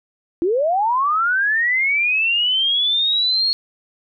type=linear sweep; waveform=sine; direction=up; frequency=320 to 4328 Hz; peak=-15 dBFS; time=0.42-3.53 s; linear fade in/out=0 ms; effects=none